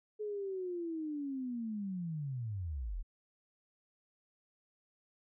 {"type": "linear sweep", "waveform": "sine", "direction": "down", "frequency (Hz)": [428.7, 34], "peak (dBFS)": -36, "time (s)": [0.19, 3.03], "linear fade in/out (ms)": 20, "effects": []}